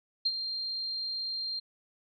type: tone with ADSR envelope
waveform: sine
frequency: 4186 Hz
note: C8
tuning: in tune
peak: -23 dBFS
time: 0.25-1.6 s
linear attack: 10 ms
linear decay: 48 ms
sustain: -9 dB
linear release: 13 ms
effects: none